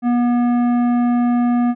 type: tone with tanh clipping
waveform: triangle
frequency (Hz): 241.7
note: B3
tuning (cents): -37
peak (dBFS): -15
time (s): 0.02-1.75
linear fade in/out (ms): 50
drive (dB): 16
effects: none